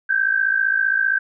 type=tone pair together; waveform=sine; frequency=1553 / 1608.3 Hz; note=G6 / G6; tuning=-17 / +44 cents; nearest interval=minor second; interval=61 cents; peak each=-18 / -20 dBFS; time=0.09-1.19 s; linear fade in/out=10 ms; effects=none